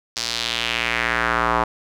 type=tone with band-pass filter sweep; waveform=square; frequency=58.27 Hz; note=A#1; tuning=in tune; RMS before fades=-22 dBFS; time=0.16-1.64 s; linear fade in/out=5 ms; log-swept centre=5200 to 1000 Hz; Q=2.3; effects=none